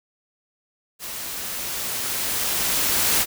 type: noise with level ramp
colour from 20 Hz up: white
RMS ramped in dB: -33 to -19 dBFS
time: 0.99-3.26 s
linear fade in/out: 50 ms
effects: none

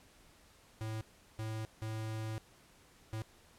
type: tone bursts at uneven times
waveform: square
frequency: 110 Hz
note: A2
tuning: in tune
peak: -38 dBFS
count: 4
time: 0.81-1.01 / 1.39-1.65 / 1.82-2.38 / 3.13-3.22 s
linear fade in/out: 0 ms
effects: pink hiss -63 dBFS RMS until 3.58 s + low-pass 12000 Hz 12 dB/octave

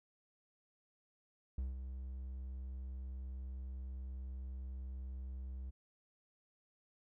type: tone with ADSR envelope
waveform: triangle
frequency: 64.7 Hz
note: C2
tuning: 19 cents flat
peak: -33 dBFS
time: 1.58-5.71 s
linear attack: 4 ms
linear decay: 160 ms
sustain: -7 dB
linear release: 18 ms
effects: none

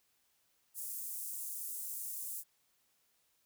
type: high-pass noise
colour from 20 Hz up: pink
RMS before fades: -42 dBFS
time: 0.74-2.44 s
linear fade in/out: 50 ms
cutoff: 8600 Hz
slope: 24 dB/octave
effects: white hiss -75 dBFS RMS until 3.45 s

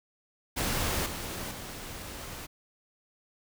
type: noise with level steps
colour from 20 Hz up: pink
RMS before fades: -30 / -37 / -41 dBFS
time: 0.56-2.47 s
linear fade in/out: 20 ms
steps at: 1.06 / 1.51 s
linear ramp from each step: 2 ms
effects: none

